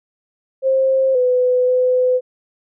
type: tone with pitch steps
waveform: sine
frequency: 530 / 501 / 505 Hz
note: C5 / B4 / B4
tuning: +22 / +25 / +39 cents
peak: -12 dBFS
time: 0.62-2.21 s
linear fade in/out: 50 ms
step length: 530 ms
effects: none